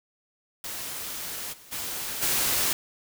white noise with level steps, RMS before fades -35 / -50 / -33 / -25 dBFS, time 0.64-2.73 s, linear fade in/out 2 ms, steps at 1.52 / 1.71 / 2.21 s, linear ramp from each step 20 ms, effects none

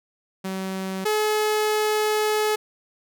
sawtooth tone pair in turn, 190.1 / 426.8 Hz, F#3 / G#4, +47 / +47 cents, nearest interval octave + major second, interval 1400 cents, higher second, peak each -23 / -16 dBFS, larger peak second, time 0.44-1.05 / 1.05-2.56 s, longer second, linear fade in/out 10 ms, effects none

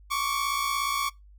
sawtooth tone pair together, 1099 / 1156 Hz, C#6 / D6, -15 / -28 cents, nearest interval minor second, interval 87 cents, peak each -25 dBFS, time 0.1-1.1 s, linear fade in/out 20 ms, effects noise-tail reverb RT60 0.2 s tail -23 dB re dry + added 50 Hz sine -49 dBFS peak until 1.38 s

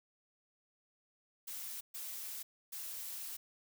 blue noise bursts at uneven times, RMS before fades -44 dBFS, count 3, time 1.47-1.81 / 1.94-2.43 / 2.72-3.37 s, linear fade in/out 10 ms, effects none

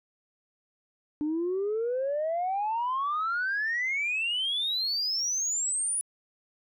sine exponential sweep, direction up, 293.7 to 9940 Hz, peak -25 dBFS, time 1.21-6.01 s, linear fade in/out 0 ms, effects tanh soft clip ceiling -23 dBFS

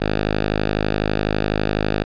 5% pulse tone, 52 Hz, G#1, 3 cents sharp, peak -7 dBFS, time 0-2.04 s, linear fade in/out 10 ms, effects resampled to 11025 Hz

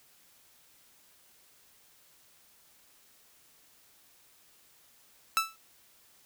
sawtooth tone with exponential decay, 1318.5 Hz, E6, in tune, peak -17 dBFS, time 5.37-5.56 s, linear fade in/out 0 ms, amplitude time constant 40 ms, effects white hiss -62 dBFS RMS until 6.25 s

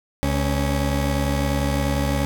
20% pulse tone pair together, 71.45 / 277.2 Hz, D2 / C#4, -47 / 0 cents, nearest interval octave + major seventh, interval 2347 cents, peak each -16 / -20 dBFS, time 0.23-2.25 s, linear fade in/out 0 ms, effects none

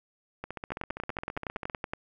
two click trains, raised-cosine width 0.5 ms, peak -21 / -17 dBFS, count 20 / 14, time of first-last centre 0.44-1.698 / 0.72-1.935 s, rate 15.1 / 10.7 Hz, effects none

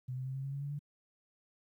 sine tone with pitch steps, 127.2 / 129.65 / 132.14 / 134.69 / 137.28 / 139.92 / 142.61 / 145.36 Hz, C3 / C3 / C3 / C#3 / C#3 / C#3 / C#3 / D3, -48 / -15 / +17 / -49 / -16 / +17 / +49 / -17 cents, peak -36 dBFS, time 0.08-0.792 s, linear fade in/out 10 ms, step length 89 ms, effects 12-bit

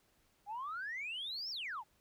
sine exponential two-way sweep, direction up then down, 788 to 5588 to 788 Hz, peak -38 dBFS, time 0.46-1.84 s, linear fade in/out 50 ms, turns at 1.5 s, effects tanh soft clip ceiling -35 dBFS + pink hiss -73 dBFS RMS until 2 s

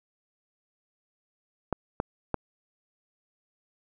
clicks, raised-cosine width 1 ms, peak -12 dBFS, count 3, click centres 1.727 / 2.001 / 2.343 s, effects none

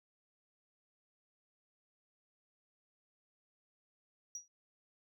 sine tone with exponential decay, 5770 Hz, F#8, 44 cents flat, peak -36 dBFS, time 4.35-4.48 s, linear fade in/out 2 ms, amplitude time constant 28 ms, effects tanh soft clip ceiling -37 dBFS

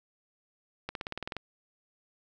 accelerating click train, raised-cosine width 0.3 ms, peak -19 dBFS, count 10, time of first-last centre 0.89-1.367 s, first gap 62 ms, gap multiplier 0.96, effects none

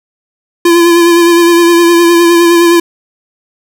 square tone with vibrato, 341.7 Hz, F4, 38 cents flat, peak -4 dBFS, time 0.65-2.8 s, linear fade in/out 5 ms, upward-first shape sine, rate 9.7 Hz, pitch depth 28 cents each way, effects 7-bit

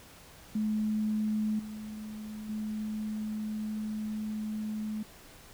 sine tone with level steps, 214.5 Hz, A3, 44 cents flat, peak -27 / -38 / -32 dBFS, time 0.55-5.03 s, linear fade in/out 5 ms, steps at 1.59 / 2.49 s, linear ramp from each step 5 ms, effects pink hiss -53 dBFS RMS until 5.53 s

